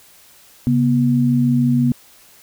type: tone pair together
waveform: sine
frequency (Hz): 135.76 / 241.9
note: C#3 / B3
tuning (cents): -36 / -36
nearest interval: minor seventh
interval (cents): 1000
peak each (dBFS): -17 / -14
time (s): 0.67-1.92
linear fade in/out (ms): 0
effects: white hiss -48 dBFS RMS until 2.42 s